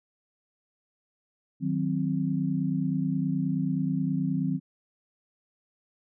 sine chord, C diminished, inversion first, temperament equal, 155.56 / 185 / 261.6 Hz, Eb3 / Gb3 / C4, 0 / 0 / 0 cents, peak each -29 dBFS, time 1.6-4.6 s, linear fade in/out 50 ms, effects none

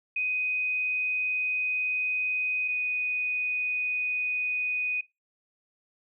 sine tone pair in turn, 2501 / 2488 Hz, D#7 / D#7, +8 / -1 cents, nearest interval unison, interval 9 cents, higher first, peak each -26 dBFS, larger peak neither, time 0.16-2.68 / 2.68-5.01 s, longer first, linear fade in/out 5 ms, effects noise-tail reverb RT60 0.2 s tail -19 dB re dry

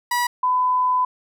30% pulse / sine tone pair in turn, 971 / 1004.7 Hz, B5 / B5, -30 / +29 cents, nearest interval minor second, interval 59 cents, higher second, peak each -16 dBFS, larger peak neither, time 0.11-0.27 / 0.43-1.05 s, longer second, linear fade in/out 5 ms, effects none

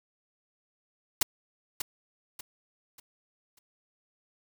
white noise with echo, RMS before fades -23 dBFS, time 1.21-1.23 s, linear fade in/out 5 ms, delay 590 ms, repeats 4, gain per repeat -9 dB, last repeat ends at 3.59 s, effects none

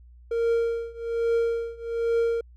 triangle tone with tremolo, 463.5 Hz, A#4, 10 cents flat, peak -17 dBFS, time 0.31-2.41 s, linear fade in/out 5 ms, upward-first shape triangle, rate 1.2 Hz, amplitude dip 95%, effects added 60 Hz sine -47 dBFS peak until 2.56 s

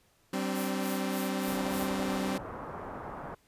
sawtooth chord, G suspended fourth, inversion none, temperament equal with one note detuned, 192.74 / 261.6 / 293.7 Hz, G3 / C4 / D4, -29 / 0 / 0 cents, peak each -29 / -30 / -35 dBFS, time 0.33-2.38 s, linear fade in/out 5 ms
violet noise with tremolo, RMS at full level -38 dBFS, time 0.54-1.89 s, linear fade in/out 20 ms, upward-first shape sine, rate 3.4 Hz, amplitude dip 100%
white low-pass noise, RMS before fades -41 dBFS, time 1.47-3.35 s, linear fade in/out 10 ms, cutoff 1200 Hz, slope 24 dB/octave
effects pink hiss -67 dBFS RMS until 3.47 s + resampled to 32000 Hz

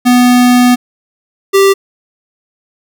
square tone pair in turn, 246.9 / 391.9 Hz, B3 / G4, 0 / 0 cents, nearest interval minor sixth, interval 800 cents, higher second, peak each -5 dBFS, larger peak neither, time 0.05-0.76 / 1.53-1.74 s, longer first, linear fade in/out 20 ms, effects none

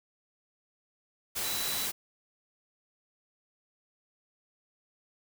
sine tone in noise, 3951 Hz, B7, in tune, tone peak -37 dBFS, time 1.43-1.87 s, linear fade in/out 20 ms, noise white, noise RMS -33 dBFS, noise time 1.35-1.92 s, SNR -7 dB, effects none

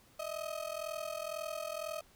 35% pulse ring-modulated tone, 630 Hz, D#5, 21 cents sharp, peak -33 dBFS, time 0.19-2.01 s, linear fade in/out 5 ms, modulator 21 Hz, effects pink hiss -64 dBFS RMS until 2.15 s

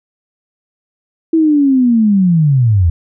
sine linear sweep, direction down, 329.6 to 79 Hz, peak -7 dBFS, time 1.33-2.9 s, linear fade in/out 5 ms, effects none

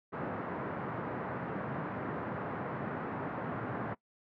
pink band-pass noise, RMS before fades -38 dBFS, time 0.12-3.95 s, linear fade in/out 20 ms, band 120 to 1600 Hz, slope 24 dB/octave, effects noise-tail reverb RT60 0.1 s tail -21 dB re dry

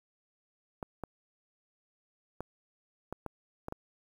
clicks, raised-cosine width 1 ms, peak -23 dBFS, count 7, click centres 0.828 / 1.037 / 2.406 / 3.126 / 3.263 / 3.684 / 3.724 s, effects 9-bit

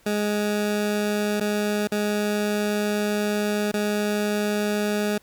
20% pulse tone with dropouts, 208.3 Hz, G#3, 5 cents sharp, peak -17 dBFS, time 0.06-5.18 s, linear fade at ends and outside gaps 5 ms, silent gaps 1.4-1.408 / 1.874-1.918 / 3.716-3.738 s, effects pink hiss -57 dBFS RMS until 5.22 s

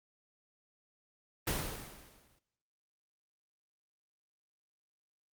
pink noise with exponential decay, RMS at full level -31 dBFS, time 1.47-2.39 s, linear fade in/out 5 ms, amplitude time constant 200 ms, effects noise-tail reverb RT60 1.0 s tail -23 dB re dry + Opus 24 kbps

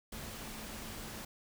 sine tone in noise, 220 Hz, A3, in tune, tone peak -52 dBFS, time 0.12-1.25 s, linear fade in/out 5 ms, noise pink, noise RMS -45 dBFS, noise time 0.12-1.25 s, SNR -10 dB, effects none

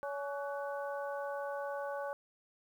harmonic tone with a mistuned harmonic, 282.5 Hz, C#4, 33 cents sharp, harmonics 2 / 3 / 4 / 5, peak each -38 / -43 / -46 / -46 dBFS, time 0.03-2.13 s, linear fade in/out 0 ms, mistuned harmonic 5, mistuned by +91 cents, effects 11-bit

